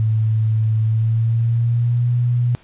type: tone with pitch glide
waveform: sine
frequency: 110 to 121.35 Hz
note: A2 to B2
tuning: 0 to -30 cents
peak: -14 dBFS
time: 0-2.55 s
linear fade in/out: 0 ms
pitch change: +170 cents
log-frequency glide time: 0.82-2.09 s
effects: pink hiss -50 dBFS RMS until 2.63 s + resampled to 8000 Hz